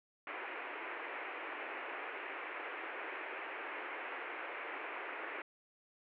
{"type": "band-pass noise", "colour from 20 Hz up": "white", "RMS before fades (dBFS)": -44, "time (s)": [0.27, 5.42], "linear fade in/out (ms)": 2, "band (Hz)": [310, 2500], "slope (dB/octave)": 48, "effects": []}